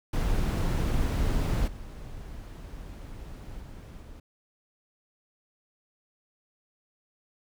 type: noise with level steps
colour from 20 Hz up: brown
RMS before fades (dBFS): -26 / -41 / -43 / -45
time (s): 0.13-4.2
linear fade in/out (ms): 5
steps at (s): 1.67 / 3.61 / 4.01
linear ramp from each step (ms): 10
effects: none

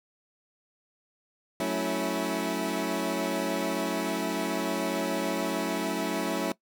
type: chord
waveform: 20% pulse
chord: F# minor seventh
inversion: none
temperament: equal with one note detuned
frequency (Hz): 185 / 220 / 277.2 / 326.6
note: F#3 / A3 / C#4 / E4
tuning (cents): 0 / 0 / 0 / -16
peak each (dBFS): -29 / -29 / -28 / -27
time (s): 1.6-6.52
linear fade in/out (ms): 2
effects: noise-tail reverb RT60 0.1 s tail -20 dB re dry

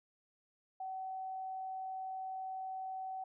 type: tone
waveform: sine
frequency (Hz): 758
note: F#5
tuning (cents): +42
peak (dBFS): -39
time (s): 0.8-3.24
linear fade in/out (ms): 5
effects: none

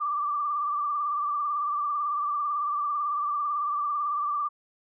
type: tone with vibrato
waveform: sine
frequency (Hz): 1174.7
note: D6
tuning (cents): 0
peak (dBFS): -25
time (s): 0-4.49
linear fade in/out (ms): 20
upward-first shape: triangle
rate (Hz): 18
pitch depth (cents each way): 58
effects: none

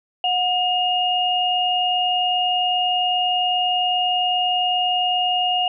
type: tone pair together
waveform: sine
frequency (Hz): 727.5 / 2845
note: F#5 / F7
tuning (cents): -29 / +31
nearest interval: 2 octaves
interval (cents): 2360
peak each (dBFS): -20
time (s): 0.24-5.68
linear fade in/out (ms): 2
effects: none

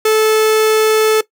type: tone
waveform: 45% pulse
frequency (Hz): 435.4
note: A4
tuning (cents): -18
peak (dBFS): -9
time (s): 0.05-1.21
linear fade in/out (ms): 5
effects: noise-tail reverb RT60 0.1 s tail -18 dB re dry

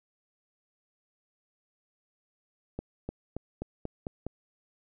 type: accelerating click train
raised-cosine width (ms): 2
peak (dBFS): -21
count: 7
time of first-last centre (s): 2.79-4.266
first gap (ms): 300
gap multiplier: 0.92
effects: none

